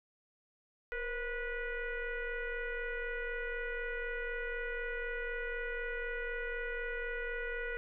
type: tone with frequency modulation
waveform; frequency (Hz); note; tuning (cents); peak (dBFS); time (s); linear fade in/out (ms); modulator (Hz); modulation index
sine; 968; B5; -35; -35; 0.92-7.77; 0; 495; 2.3
effects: none